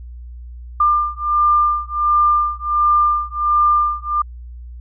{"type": "beating tone pair", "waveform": "sine", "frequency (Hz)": [1196, 1197.4], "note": ["D6", "D6"], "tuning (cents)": [31, 33], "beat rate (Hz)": 1.4, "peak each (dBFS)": -16, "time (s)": [0.8, 4.22], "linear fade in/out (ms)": 5, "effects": ["added 60 Hz sine -31 dBFS peak until 4.8 s"]}